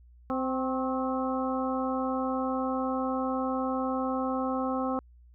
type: harmonic tone with a mistuned harmonic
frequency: 260 Hz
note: C4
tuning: 11 cents flat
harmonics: 1 / 2 / 3 / 4 / 5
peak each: -30 / -33 / -35 / -36 / -37 dBFS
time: 0.3-4.99 s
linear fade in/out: 0 ms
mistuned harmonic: 4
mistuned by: +59 cents
effects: added 60 Hz sine -52 dBFS peak until 5.34 s